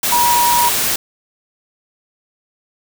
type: tone in noise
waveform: sine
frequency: 959 Hz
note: A#5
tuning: 49 cents sharp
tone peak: -12 dBFS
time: 0.12-0.69 s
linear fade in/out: 5 ms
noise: white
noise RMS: -17 dBFS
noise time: 0.03-0.96 s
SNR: +2 dB
effects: none